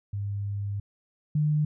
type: tone pair in turn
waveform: sine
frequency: 101 / 150.79 Hz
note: G#2 / D3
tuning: -48 / +46 cents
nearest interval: perfect fifth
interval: 694 cents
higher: second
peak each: -28 / -21 dBFS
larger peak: second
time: 0.13-0.8 / 1.35-1.65 s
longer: first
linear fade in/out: 5 ms
effects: none